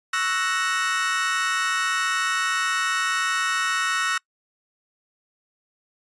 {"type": "chord", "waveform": "35% pulse", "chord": "F# dominant seventh", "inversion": "second", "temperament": "equal", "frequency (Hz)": [1108.7, 1318.5, 1480, 1864.7], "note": ["C#6", "E6", "F#6", "A#6"], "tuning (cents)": [0, 0, 0, 0], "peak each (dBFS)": [-29, -25, -25, -25], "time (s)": [0.13, 4.18], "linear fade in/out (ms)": 5, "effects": ["noise-tail reverb RT60 0.1 s tail -26 dB re dry", "resampled to 22050 Hz"]}